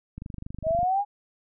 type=click train; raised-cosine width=5 ms; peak=-24 dBFS; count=17; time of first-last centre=0.18-0.83 s; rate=24.6 Hz
type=exponential sweep; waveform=sine; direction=up; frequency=622.3 to 830.6 Hz; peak=-21 dBFS; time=0.63-1.05 s; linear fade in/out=50 ms
effects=none